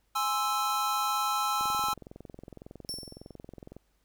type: chord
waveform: square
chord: Ab augmented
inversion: none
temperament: equal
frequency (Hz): 830.6 / 1046.5 / 1318.5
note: Ab5 / C6 / E6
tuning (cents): 0 / 0 / 0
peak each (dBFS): -33 / -35 / -30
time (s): 0.15-1.94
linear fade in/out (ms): 10
type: click train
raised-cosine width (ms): 2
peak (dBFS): -31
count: 48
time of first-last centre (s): 1.61-3.766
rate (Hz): 21.8
type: tone with exponential decay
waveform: sawtooth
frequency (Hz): 5430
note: F8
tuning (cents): -50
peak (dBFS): -29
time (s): 2.89-3.35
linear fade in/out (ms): 0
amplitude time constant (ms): 100
effects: added 50 Hz sine -70 dBFS peak until 4.04 s + pink hiss -74 dBFS RMS until 4.04 s